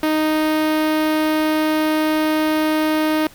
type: tone with notch filter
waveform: sawtooth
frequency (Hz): 310.3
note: D#4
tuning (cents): -5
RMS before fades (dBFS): -18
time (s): 0.03-3.27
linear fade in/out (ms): 2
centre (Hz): 7200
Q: 0.88
effects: pink hiss -45 dBFS RMS until 3.34 s